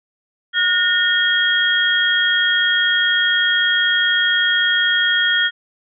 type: tone cluster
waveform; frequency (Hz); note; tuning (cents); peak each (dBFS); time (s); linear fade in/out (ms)
sine; 1445 / 1832 / 3265; F#6 / A#6 / G#7; -41 / -31 / -30; -18; 0.53-5.51; 50
effects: none